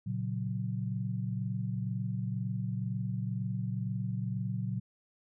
sine chord, F# major, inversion first, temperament equal, 116.54 / 138.59 / 185 Hz, A#2 / C#3 / F#3, 0 / 0 / 0 cents, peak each -34 / -38 / -36 dBFS, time 0.06-4.8 s, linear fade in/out 10 ms, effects none

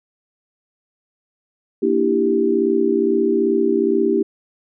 sine chord, E half-diminished seventh, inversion second, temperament equal with one note detuned, 233.1 / 294.5 / 329.6 / 392 Hz, Bb3 / D4 / E4 / G4, 0 / +5 / 0 / 0 cents, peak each -22 / -23 / -20 / -17 dBFS, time 1.82-4.23 s, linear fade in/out 10 ms, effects none

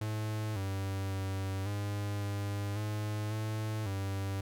45% pulse tone with pitch steps, 107.8 / 97.1 / 96.4 / 102.1 / 101.3 / 105.8 / 108.5 / 97.7 Hz, A2 / G2 / G2 / G#2 / G#2 / G#2 / A2 / G2, -35 / -16 / -28 / -29 / -43 / +33 / -24 / -5 cents, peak -33 dBFS, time 0.01-4.41 s, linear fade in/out 5 ms, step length 550 ms, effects none

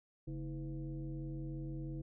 sine tone with frequency modulation, 140 Hz, C#3, 18 cents sharp, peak -39 dBFS, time 0.27-2.02 s, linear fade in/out 10 ms, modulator 183 Hz, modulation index 1.1, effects none

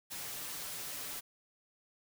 white noise with comb filter, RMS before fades -42 dBFS, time 0.1-1.21 s, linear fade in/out 20 ms, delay 6.8 ms, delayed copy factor +0.5, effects none

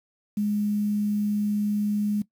sine tone with quantisation, 207.7 Hz, G#3, in tune, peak -22 dBFS, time 0.37-2.22 s, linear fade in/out 5 ms, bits 8, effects noise-tail reverb RT60 0.1 s tail -18 dB re dry

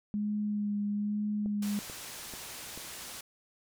sine tone with vibrato, 207.3 Hz, G#3, 3 cents flat, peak -29 dBFS, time 0.14-1.79 s, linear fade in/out 0 ms, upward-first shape sine, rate 1.1 Hz, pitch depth 18 cents each way
click train, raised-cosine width 2 ms, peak -31 dBFS, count 4, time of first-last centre 1.46-2.776 s, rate 2.28 Hz
white low-pass noise, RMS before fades -44 dBFS, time 1.62-3.21 s, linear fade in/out 5 ms, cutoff 11000 Hz, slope 12 dB/octave
effects none

